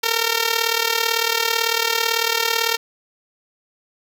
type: tone with amplitude modulation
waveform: 5% pulse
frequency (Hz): 457.9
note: A#4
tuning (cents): -31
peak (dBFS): -3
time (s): 0.03-2.77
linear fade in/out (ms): 10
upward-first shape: sine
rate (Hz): 38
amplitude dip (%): 75
effects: none